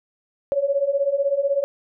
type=beating tone pair; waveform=sine; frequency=548 / 564 Hz; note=C#5 / C#5; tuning=-20 / +30 cents; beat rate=16 Hz; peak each=-23 / -20 dBFS; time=0.52-1.64 s; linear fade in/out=0 ms; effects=none